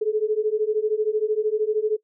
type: beating tone pair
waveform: sine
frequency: 422.4 / 435.4 Hz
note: G#4 / A4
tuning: +29 / -18 cents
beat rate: 13 Hz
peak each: -23 / -22 dBFS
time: 0.01-1.97 s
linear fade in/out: 10 ms
effects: noise-tail reverb RT60 0.1 s tail -21 dB re dry